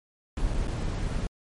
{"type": "noise with dropouts", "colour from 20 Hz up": "brown", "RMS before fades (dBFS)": -28, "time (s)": [0.37, 1.27], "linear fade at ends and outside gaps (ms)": 1, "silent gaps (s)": [[0.539, 0.543], [0.672, 0.68]], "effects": ["MP3 48 kbps"]}